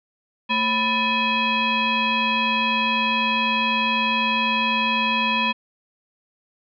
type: tone with frequency modulation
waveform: sine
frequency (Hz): 1760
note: A6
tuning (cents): 0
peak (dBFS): -18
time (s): 0.49-5.53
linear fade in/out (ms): 20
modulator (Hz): 768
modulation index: 2
effects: none